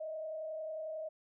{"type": "tone with frequency modulation", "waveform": "sine", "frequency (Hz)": 630, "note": "D#5", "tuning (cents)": 21, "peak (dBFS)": -38, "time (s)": [0, 1.09], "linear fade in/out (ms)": 10, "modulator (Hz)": 31.1, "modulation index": 0.54, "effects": []}